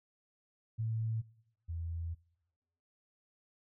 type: tone pair in turn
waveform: sine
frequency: 111.9 / 83.52 Hz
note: A2 / E2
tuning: +30 / +23 cents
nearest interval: perfect fourth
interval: 507 cents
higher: first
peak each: -32 / -36 dBFS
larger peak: first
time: 0.78-1.22 / 1.68-2.15 s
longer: second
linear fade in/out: 20 ms
effects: noise-tail reverb RT60 1.0 s tail -24 dB re dry